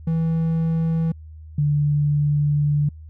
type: tone pair in turn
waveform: triangle / sine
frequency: 163.2 / 146.7 Hz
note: E3 / D3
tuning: -17 / -2 cents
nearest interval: major second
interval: 185 cents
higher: first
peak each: -16 dBFS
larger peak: neither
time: 0.07-1.12 / 1.58-2.89 s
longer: second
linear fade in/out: 5 ms
effects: added 78 Hz sine -37 dBFS peak until 3.09 s